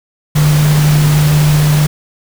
sine tone in noise, 150 Hz, D3, 37 cents sharp, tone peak -7 dBFS, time 0.35-1.87 s, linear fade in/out 10 ms, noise pink, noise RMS -19 dBFS, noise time 0.35-1.87 s, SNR +9 dB, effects none

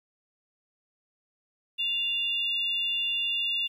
sine tone pair together, 2794 / 3507 Hz, F7 / A7, 0 / -6 cents, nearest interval major third, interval 394 cents, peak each -27 / -31 dBFS, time 1.78-3.68 s, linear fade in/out 20 ms, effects 10-bit

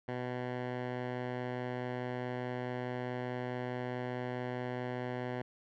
10% pulse tone with low-pass filter, 124.7 Hz, B2, 17 cents sharp, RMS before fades -38 dBFS, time 0.08-5.42 s, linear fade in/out 5 ms, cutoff 2000 Hz, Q 0.95, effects none

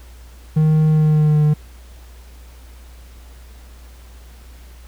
triangle tone with pitch glide, 155.56 to 150.7 Hz, D#3 to D3, 0 to +45 cents, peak -9 dBFS, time 0.56-1.54 s, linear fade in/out 10 ms, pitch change -55 cents, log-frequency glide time 0.89-1.41 s, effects added 60 Hz sine -38 dBFS peak until 4.87 s + pink hiss -49 dBFS RMS until 4.87 s

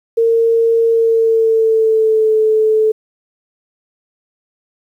sine tone with pitch glide, 457.8 to 435.4 Hz, A#4 to A4, -31 to -18 cents, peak -9 dBFS, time 0.17-2.92 s, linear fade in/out 10 ms, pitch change -87 cents, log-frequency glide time 0.87-2.35 s, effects 8-bit

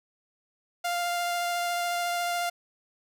sawtooth tone with vibrato, 698.5 Hz, F5, in tune, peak -23 dBFS, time 0.84-2.5 s, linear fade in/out 10 ms, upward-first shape triangle, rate 14 Hz, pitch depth 11 cents each way, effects none

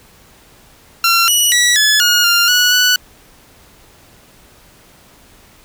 15% pulse tone with pitch steps, 1366 / 2929 / 1939 / 1714 / 1437 / 1397 / 1468 / 1483 Hz, F6 / F#7 / B6 / A6 / F6 / F6 / F#6 / F#6, -39 / -18 / -32 / -46 / +49 / 0 / -14 / +4 cents, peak -3 dBFS, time 1.04-2.96 s, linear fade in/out 2 ms, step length 240 ms, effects pink hiss -46 dBFS RMS until 5.64 s

